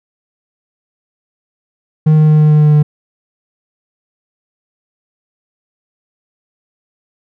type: tone with pitch steps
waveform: triangle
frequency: 155 / 154.11 / 153.22 / 152.34 / 151.46 / 150.59 / 149.72 Hz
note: D#3 / D#3 / D#3 / D#3 / D#3 / D3 / D3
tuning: -6 / -16 / -26 / -36 / -46 / +44 / +34 cents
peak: -3 dBFS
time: 2.06-2.83 s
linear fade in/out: 10 ms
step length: 110 ms
effects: none